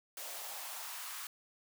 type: noise with high-pass filter sweep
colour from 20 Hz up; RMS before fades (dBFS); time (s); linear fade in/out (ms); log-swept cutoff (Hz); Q
white; -44; 0.17-1.27; 2; 550 to 1200; 2.4
effects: none